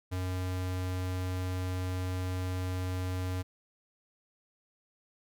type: tone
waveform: square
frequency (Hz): 91.9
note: F#2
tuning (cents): -11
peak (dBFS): -32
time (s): 0.11-3.43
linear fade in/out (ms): 20
effects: none